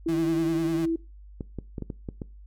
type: tone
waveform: sine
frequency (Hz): 329.6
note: E4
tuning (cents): 0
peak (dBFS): -23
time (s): 0.06-0.96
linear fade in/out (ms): 5
type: tone with vibrato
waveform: 35% pulse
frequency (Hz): 159.1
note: D#3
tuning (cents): +39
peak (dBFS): -29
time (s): 0.08-0.86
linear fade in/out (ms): 10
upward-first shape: triangle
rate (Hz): 10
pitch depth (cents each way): 93
type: clicks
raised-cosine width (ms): 3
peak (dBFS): -20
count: 7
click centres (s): 1.408 / 1.587 / 1.782 / 1.823 / 1.902 / 2.088 / 2.218
effects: noise-tail reverb RT60 0.3 s tail -22 dB re dry + added 50 Hz sine -44 dBFS peak until 2.46 s